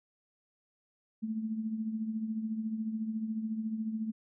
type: tone with tremolo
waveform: sine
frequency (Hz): 220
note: A3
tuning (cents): 0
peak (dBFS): -29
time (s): 1.22-4.12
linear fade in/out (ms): 20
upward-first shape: triangle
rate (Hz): 14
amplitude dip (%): 65
effects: none